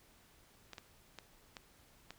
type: clicks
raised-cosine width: 0.2 ms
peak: -29 dBFS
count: 5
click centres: 0.733 / 0.782 / 1.187 / 1.568 / 2.106 s
effects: pink hiss -65 dBFS RMS until 2.18 s